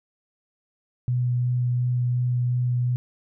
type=tone with vibrato; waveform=sine; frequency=123.47 Hz; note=B2; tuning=in tune; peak=-20 dBFS; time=1.08-2.96 s; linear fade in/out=0 ms; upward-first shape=sine; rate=2.8 Hz; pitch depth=9 cents each way; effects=none